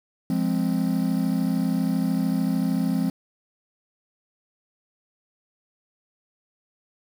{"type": "chord", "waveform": "triangle", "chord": "F minor", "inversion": "none", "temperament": "equal", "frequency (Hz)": [174.61, 207.7, 261.6], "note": ["F3", "Ab3", "C4"], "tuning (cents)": [0, 0, 0], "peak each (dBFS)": [-23, -24, -23], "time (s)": [0.3, 3.1], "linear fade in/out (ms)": 2, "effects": ["7-bit"]}